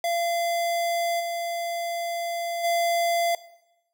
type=tone with level steps; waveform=square; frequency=684 Hz; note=F5; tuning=36 cents flat; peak=-24 / -28 / -22 dBFS; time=0.04-3.35 s; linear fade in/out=2 ms; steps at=1.19 / 2.63 s; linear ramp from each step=20 ms; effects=noise-tail reverb RT60 0.9 s tail -18 dB re dry